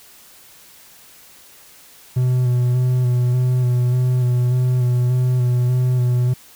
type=tone with vibrato; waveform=triangle; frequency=124.8 Hz; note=B2; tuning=19 cents sharp; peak=-12 dBFS; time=2.16-6.34 s; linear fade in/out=10 ms; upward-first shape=square; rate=1.7 Hz; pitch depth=20 cents each way; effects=white hiss -46 dBFS RMS until 6.55 s